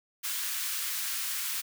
white high-pass noise, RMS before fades -33 dBFS, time 0.23-1.62 s, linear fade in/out 20 ms, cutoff 1200 Hz, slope 24 dB/octave, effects none

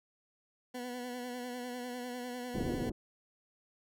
20% pulse tone with vibrato, 246.9 Hz, B3, in tune, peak -34 dBFS, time 0.74-2.9 s, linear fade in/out 10 ms, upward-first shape sine, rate 10 Hz, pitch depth 34 cents each way
white low-pass noise, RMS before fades -36 dBFS, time 2.54-2.92 s, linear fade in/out 10 ms, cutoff 420 Hz, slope 24 dB/octave
effects none

